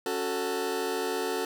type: chord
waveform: sawtooth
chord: F# minor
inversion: second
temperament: just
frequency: 277.5 / 370 / 444 Hz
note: C#4 / F#4 / A4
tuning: +2 / 0 / +16 cents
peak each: -33 / -28 / -27 dBFS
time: 0.06-1.45 s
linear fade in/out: 2 ms
effects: 9-bit